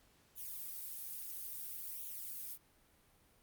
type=noise with flanger; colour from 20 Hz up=violet; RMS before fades=-45 dBFS; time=0.35-2.58 s; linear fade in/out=50 ms; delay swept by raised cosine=0.29 to 4.09 ms; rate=0.59 Hz; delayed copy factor=+0.65; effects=pink hiss -69 dBFS RMS until 3.42 s + Opus 48 kbps